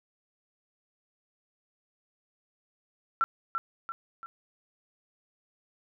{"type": "tone with echo", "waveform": "sine", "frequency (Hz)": 1347, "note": "E6", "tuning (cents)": 37, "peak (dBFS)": -21, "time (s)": [3.21, 3.24], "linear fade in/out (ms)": 0, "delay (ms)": 340, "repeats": 3, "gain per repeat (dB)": -6, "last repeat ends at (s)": 4.26, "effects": []}